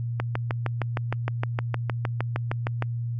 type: click train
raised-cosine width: 0.5 ms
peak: -11 dBFS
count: 18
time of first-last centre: 0.2-2.823 s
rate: 6.48 Hz
effects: added 118 Hz sine -26 dBFS peak until 3.19 s + MP3 48 kbps